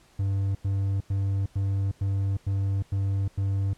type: tone bursts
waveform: triangle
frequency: 98 Hz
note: G2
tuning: in tune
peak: -21 dBFS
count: 8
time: 0.19-3.735 s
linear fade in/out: 5 ms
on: 360 ms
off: 95 ms
effects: pink hiss -59 dBFS RMS until 3.77 s + low-pass 10000 Hz 12 dB/octave